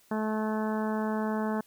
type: harmonic tone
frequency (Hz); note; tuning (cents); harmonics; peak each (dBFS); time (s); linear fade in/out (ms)
216.5; A3; -28; 1 / 2 / 3 / 4 / 5 / 6 / 7 / 8; -29 / -35 / -37 / -37 / -40 / -46 / -43 / -47; 0.11-1.61; 5
effects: white hiss -62 dBFS RMS until 1.66 s